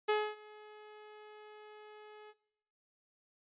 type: tone with ADSR envelope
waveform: sawtooth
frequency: 424 Hz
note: G#4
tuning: 36 cents sharp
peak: -23 dBFS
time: 0.08-2.34 s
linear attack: 14 ms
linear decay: 260 ms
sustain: -24 dB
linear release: 45 ms
effects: noise-tail reverb RT60 0.8 s tail -20 dB re dry + resampled to 8000 Hz